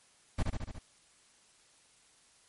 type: noise with echo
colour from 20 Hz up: brown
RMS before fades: -28 dBFS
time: 0.38-0.43 s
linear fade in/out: 10 ms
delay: 72 ms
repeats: 5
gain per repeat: -3 dB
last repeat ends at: 0.79 s
effects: white hiss -64 dBFS RMS until 2.48 s + MP3 48 kbps